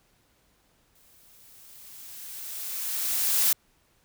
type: noise with exponential growth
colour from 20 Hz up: blue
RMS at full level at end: -21 dBFS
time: 0.95-3.53 s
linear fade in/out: 5 ms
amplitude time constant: 560 ms
effects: pink hiss -66 dBFS RMS until 4.04 s